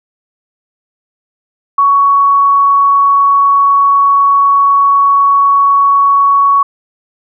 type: tone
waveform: sine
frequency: 1118 Hz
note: C#6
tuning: 14 cents sharp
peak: -5 dBFS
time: 1.78-6.63 s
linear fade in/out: 5 ms
effects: none